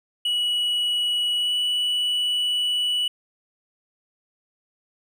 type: tone with pitch glide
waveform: triangle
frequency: 2930 to 2952 Hz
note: F#7 to F#7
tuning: -18 to -5 cents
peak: -19 dBFS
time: 0.25-3.08 s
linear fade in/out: 5 ms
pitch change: +13 cents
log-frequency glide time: 1.37-1.53 s
effects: none